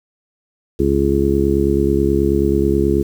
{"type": "harmonic tone", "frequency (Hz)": 69.3, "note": "C#2", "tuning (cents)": 0, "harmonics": [1, 2, 3, 4, 5, 6], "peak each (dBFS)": [-20, -23, -21, -22, -17, -19], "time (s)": [0.79, 3.03], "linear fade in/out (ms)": 10, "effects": ["7-bit"]}